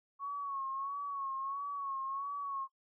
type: tone with vibrato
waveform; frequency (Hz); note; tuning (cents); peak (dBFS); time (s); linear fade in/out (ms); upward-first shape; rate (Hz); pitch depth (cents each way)
sine; 1106; C#6; -4; -36; 0.19-2.68; 50; sine; 1.5; 54
effects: noise-tail reverb RT60 0.1 s tail -18 dB re dry